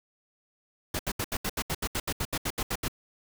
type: noise bursts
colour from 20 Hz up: pink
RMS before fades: -30 dBFS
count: 16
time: 0.94-2.882 s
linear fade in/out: 5 ms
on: 52 ms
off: 74 ms
effects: none